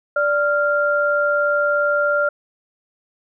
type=tone pair together; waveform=sine; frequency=585 / 1391.4 Hz; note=D5 / F6; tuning=-7 / -7 cents; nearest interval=octave + minor third; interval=1500 cents; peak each=-18 dBFS; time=0.16-2.29 s; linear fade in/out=5 ms; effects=none

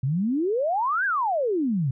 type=exponential two-way sweep; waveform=sine; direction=up then down; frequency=123.47 to 1661.2 to 123.47 Hz; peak=-21 dBFS; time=0.03-1.91 s; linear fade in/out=5 ms; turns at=1.05 s; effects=none

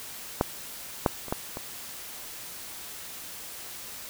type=clicks; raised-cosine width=1 ms; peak=-7 / -6 / -25 / -12 / -20 dBFS; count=5; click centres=0.411 / 1.062 / 1.283 / 1.325 / 1.571 s; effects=white hiss -41 dBFS RMS until 4.09 s

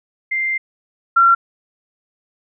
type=tone pair in turn; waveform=sine; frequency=2093 / 1366.7 Hz; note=C7 / F6; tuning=0 / -38 cents; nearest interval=perfect fifth; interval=738 cents; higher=first; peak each=-17 / -8 dBFS; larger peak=second; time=0.31-0.58 / 1.16-1.35 s; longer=first; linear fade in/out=10 ms; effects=none

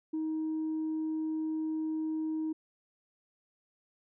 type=tone; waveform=sine; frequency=314.9 Hz; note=D#4; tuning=21 cents sharp; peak=-29 dBFS; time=0.13-2.53 s; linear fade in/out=10 ms; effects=tanh soft clip ceiling -28 dBFS

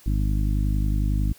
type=harmonic tone; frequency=51 Hz; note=G#1; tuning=31 cents flat; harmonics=1 / 2 / 3 / 4 / 5 / 6; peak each=-21 / -27 / -31 / -33 / -35 / -37 dBFS; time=0.06-1.33 s; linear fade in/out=5 ms; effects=white hiss -52 dBFS RMS until 1.38 s

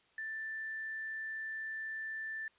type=tone with quantisation; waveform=sine; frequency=1768 Hz; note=A6; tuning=8 cents sharp; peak=-38 dBFS; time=0.18-2.48 s; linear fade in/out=2 ms; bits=11; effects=white hiss -69 dBFS RMS until 2.58 s + resampled to 8000 Hz

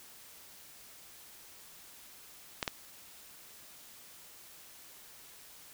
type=clicks; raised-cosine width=0.2 ms; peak=-14 dBFS; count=2; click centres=2.628 / 2.678 s; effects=white hiss -54 dBFS RMS until 5.73 s

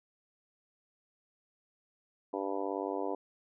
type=harmonic tone; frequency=98 Hz; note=G2; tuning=in tune; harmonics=3 / 4 / 5 / 6 / 7 / 8 / 9 / 10; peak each=-39 / -38 / -39 / -42 / -41 / -47 / -43 / -44 dBFS; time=2.33-3.15 s; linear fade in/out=5 ms; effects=none

